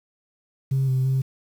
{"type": "tone with pitch steps", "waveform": "sine", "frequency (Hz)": [134.3, 130.4, 132.8], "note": ["C3", "C3", "C3"], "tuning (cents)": [46, -5, 26], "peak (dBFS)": -17, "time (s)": [0.71, 1.22], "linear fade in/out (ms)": 10, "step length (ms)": 170, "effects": ["tanh soft clip ceiling -16 dBFS", "8-bit"]}